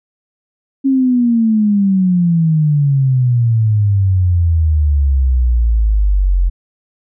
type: exponential sweep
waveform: sine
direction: down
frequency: 273.6 to 43.47 Hz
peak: -9 dBFS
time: 0.84-6.5 s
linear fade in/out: 20 ms
effects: none